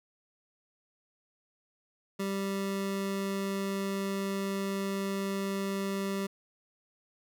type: tone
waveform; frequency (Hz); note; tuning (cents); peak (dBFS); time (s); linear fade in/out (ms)
25% pulse; 196; G3; 0; -27; 2.19-6.27; 10
effects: none